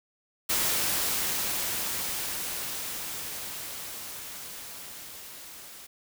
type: noise with level ramp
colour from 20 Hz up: white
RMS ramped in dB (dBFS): -26 to -46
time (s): 0.49-5.87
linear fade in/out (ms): 10
effects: none